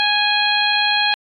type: harmonic tone with a mistuned harmonic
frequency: 830.6 Hz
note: G#5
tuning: in tune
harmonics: 1 / 2 / 3 / 4 / 5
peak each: -21 / -21 / -21 / -21 / -21 dBFS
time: 0-1.14 s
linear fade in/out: 0 ms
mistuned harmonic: 4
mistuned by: -19 cents
effects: AAC 64 kbps